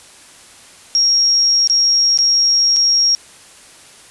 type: tone with dropouts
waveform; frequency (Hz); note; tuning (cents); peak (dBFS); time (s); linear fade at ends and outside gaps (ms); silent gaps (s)
sine; 5588; F8; 0; -10; 0.95-3.15; 0; 1.674-1.698 / 2.175-2.188 / 2.763-2.767
effects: white hiss -42 dBFS RMS until 4.1 s + resampled to 24000 Hz